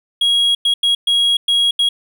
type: tone bursts at uneven times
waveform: triangle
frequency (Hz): 3300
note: G#7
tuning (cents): -12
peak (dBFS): -10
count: 6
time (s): 0.21-0.55 / 0.65-0.74 / 0.83-0.95 / 1.07-1.37 / 1.48-1.71 / 1.79-1.89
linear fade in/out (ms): 5
effects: none